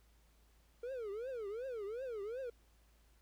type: tone with vibrato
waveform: triangle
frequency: 460 Hz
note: A#4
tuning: 23 cents flat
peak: -38 dBFS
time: 0.83-2.5 s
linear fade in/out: 5 ms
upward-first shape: triangle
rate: 2.7 Hz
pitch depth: 300 cents each way
effects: added 55 Hz sine -66 dBFS peak until 3.21 s + pink hiss -73 dBFS RMS until 3.21 s